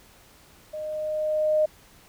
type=tone with level ramp; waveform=sine; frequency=615 Hz; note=D#5; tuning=20 cents flat; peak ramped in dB=-31 to -17 dBFS; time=0.73-1.66 s; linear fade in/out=10 ms; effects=pink hiss -54 dBFS RMS until 2.08 s